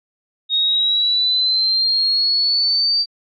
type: exponential sweep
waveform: sine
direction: up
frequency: 3729 to 4659 Hz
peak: -14 dBFS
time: 0.49-3.06 s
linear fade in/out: 50 ms
effects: AAC 64 kbps